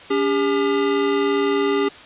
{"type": "tone pair together", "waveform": "square", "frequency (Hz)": [283.4, 401.4], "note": ["C#4", "G4"], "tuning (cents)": [38, 41], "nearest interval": "tritone", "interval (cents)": 603, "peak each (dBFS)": [-23, -19], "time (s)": [0.1, 1.89], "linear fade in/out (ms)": 10, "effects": ["white hiss -41 dBFS RMS until 2.05 s", "resampled to 8000 Hz"]}